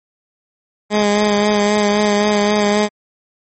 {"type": "tone with vibrato", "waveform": "15% pulse", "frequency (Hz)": 207.7, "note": "G#3", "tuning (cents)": 0, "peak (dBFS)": -6, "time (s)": [0.9, 2.89], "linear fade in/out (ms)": 50, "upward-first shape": "sine", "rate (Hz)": 3.8, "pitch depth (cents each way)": 24, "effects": ["MP3 32 kbps"]}